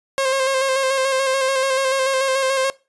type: tone with vibrato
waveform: sawtooth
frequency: 533 Hz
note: C5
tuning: 32 cents sharp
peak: -13 dBFS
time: 0.18-2.7 s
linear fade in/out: 0 ms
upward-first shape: square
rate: 6.9 Hz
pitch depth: 27 cents each way
effects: noise-tail reverb RT60 0.3 s tail -22 dB re dry + resampled to 24000 Hz